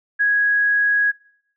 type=tone; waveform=sine; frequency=1660 Hz; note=G#6; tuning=1 cent flat; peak=-14 dBFS; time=0.19-1.12 s; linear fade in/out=20 ms; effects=noise-tail reverb RT60 0.7 s tail -24 dB re dry